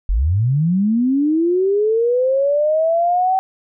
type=linear sweep; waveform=sine; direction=up; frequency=39.53 to 767 Hz; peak=-13 dBFS; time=0.09-3.39 s; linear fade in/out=0 ms; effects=none